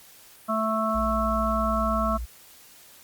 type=harmonic tone; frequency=220 Hz; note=A3; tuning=in tune; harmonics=1 / 3 / 5 / 6; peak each=-28 / -28 / -28 / -28 dBFS; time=0.48-2.18 s; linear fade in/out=20 ms
type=tone; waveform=sine; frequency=58.5 Hz; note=A#1; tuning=7 cents sharp; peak=-29 dBFS; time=0.94-2.26 s; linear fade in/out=20 ms
effects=white hiss -51 dBFS RMS until 3.03 s + Opus 48 kbps